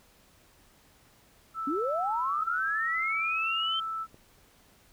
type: tone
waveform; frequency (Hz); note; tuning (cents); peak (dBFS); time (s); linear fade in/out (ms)
sine; 1318.5; E6; 0; -31; 1.54-4.07; 50
type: linear sweep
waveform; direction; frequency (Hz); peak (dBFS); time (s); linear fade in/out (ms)
sine; up; 259.6 to 3136; -28; 1.67-3.8; 5
type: click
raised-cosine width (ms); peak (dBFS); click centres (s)
2; -38; 4.144
effects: pink hiss -61 dBFS RMS until 4.92 s